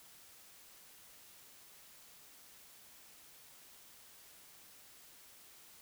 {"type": "silence", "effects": ["white hiss -59 dBFS RMS until 5.81 s"]}